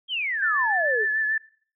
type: exponential sweep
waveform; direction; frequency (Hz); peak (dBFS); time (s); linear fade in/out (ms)
sine; down; 3284 to 390; -24; 0.08-1.06; 50
type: tone with vibrato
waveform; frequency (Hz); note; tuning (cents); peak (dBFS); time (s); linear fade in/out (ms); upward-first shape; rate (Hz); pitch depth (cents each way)
sine; 1743; A6; -17; -21; 0.42-1.38; 5; triangle; 6.8; 38
effects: noise-tail reverb RT60 0.5 s tail -21 dB re dry